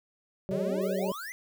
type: harmonic tone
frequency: 190 Hz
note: F#3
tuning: 46 cents sharp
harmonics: 1 / 2 / 3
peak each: -32 / -35 / -37 dBFS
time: 0.49-1.12 s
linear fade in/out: 0 ms
type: chord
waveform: sine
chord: Ab suspended fourth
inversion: none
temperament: just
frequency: 415.3 / 553.7 / 623 Hz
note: Ab4 / Db5 / Eb5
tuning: 0 / -2 / +2 cents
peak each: -35 dBFS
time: 0.51-1.12 s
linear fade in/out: 10 ms
type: exponential sweep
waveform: square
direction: up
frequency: 126.3 to 2093 Hz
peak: -38 dBFS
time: 0.51-1.32 s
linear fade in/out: 0 ms
type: noise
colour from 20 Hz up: violet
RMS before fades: -49 dBFS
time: 0.81-1.31 s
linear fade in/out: 10 ms
effects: none